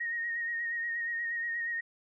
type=tone with vibrato; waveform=sine; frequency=1867 Hz; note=A#6; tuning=2 cents sharp; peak=-31 dBFS; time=0-1.81 s; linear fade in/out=10 ms; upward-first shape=sine; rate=8.4 Hz; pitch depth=29 cents each way; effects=none